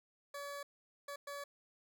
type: tone bursts at uneven times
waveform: 20% pulse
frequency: 569 Hz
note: C#5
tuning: 45 cents sharp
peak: -38 dBFS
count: 3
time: 0.34-0.63 / 1.08-1.16 / 1.27-1.44 s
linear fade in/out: 5 ms
effects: none